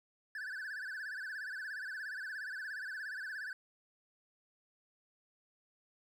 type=tone with vibrato; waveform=triangle; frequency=1620 Hz; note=G#6; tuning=43 cents flat; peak=-38 dBFS; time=0.35-3.53 s; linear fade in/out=2 ms; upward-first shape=sine; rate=17 Hz; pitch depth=150 cents each way; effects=none